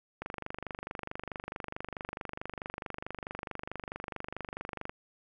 click train, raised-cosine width 0.5 ms, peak -22 dBFS, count 116, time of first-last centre 0.22-4.895 s, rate 24.6 Hz, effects none

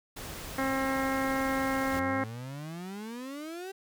pink noise, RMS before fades -41 dBFS, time 0.16-2 s, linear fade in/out 10 ms
harmonic tone, 267.4 Hz, C4, 38 cents sharp, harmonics 1 / 2 / 3 / 4 / 5 / 6 / 7 / 8, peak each -31 / -34 / -36 / -37 / -38 / -39 / -39 / -40 dBFS, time 0.58-2.24 s, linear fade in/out 5 ms
click, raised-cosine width 3 ms, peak -31 dBFS, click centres 0.848 s
35% pulse exponential sweep, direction up, 82.41 to 393 Hz, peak -36 dBFS, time 1.93-3.72 s, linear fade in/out 10 ms
effects none

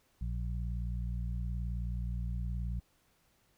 harmonic tone, 59 Hz, A#1, 22 cents sharp, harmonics 1 / 2 / 3, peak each -34 / -40 / -44 dBFS, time 0.21-2.8 s, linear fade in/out 5 ms, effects pink hiss -71 dBFS RMS until 3.57 s

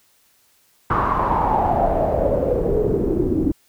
pink noise with low-pass filter sweep, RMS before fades -19 dBFS, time 0.9-3.52 s, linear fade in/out 5 ms, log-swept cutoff 1200 to 300 Hz, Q 7, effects white hiss -59 dBFS RMS until 3.68 s

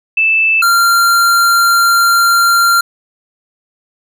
sine / square tone pair in turn, 2637 / 1383.3 Hz, E7 / F6, 0 / -17 cents, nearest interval major seventh, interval 1117 cents, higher first, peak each -8 dBFS, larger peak neither, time 0.17-0.62 / 0.62-2.81 s, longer second, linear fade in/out 5 ms, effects none

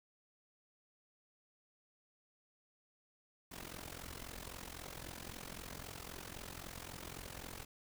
pink noise with amplitude modulation, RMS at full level -45 dBFS, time 3.51-7.65 s, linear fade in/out 10 ms, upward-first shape sine, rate 43.8 Hz, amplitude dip 85%, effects none

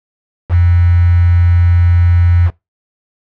sine tone with quantisation, 87 Hz, F2, 6 cents flat, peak -6 dBFS, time 0.49-2.51 s, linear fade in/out 50 ms, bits 4, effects noise-tail reverb RT60 0.2 s tail -22 dB re dry + low-pass 2000 Hz 12 dB/octave

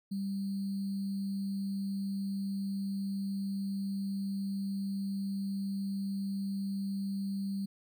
sine tone with sample-and-hold, 196.4 Hz, G3, 4 cents sharp, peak -32 dBFS, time 0.11-7.66 s, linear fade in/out 10 ms, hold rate 4410 Hz, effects none

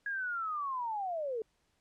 sine linear sweep, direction down, 1661.2 to 424.5 Hz, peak -33 dBFS, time 0.06-1.42 s, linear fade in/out 2 ms, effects pink hiss -75 dBFS RMS until 1.8 s + low-pass 9000 Hz 12 dB/octave

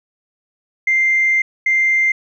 sine tone pair in turn, 2093 / 2093 Hz, C7 / C7, 0 / 0 cents, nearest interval unison, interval 0 cents, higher neither, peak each -11 dBFS, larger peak neither, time 0.87-1.42 / 1.66-2.12 s, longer first, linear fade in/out 5 ms, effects tanh soft clip ceiling -7 dBFS

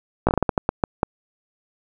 slowing click train, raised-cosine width 1 ms, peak -3 dBFS, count 11, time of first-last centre 0.27-1.031 s, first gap 17 ms, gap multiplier 1.31, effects none

